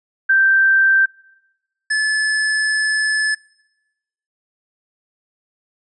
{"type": "tone pair in turn", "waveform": ["sine", "square"], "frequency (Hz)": [1566, 1728.6], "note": ["G6", "A6"], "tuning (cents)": [-2, -31], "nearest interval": "major second", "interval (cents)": 171, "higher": "second", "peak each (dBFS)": [-10, -16], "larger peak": "first", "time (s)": [[0.29, 1.06], [1.9, 3.35]], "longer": "second", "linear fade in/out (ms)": 10, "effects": ["noise-tail reverb RT60 1.0 s tail -24 dB re dry", "resampled to 22050 Hz"]}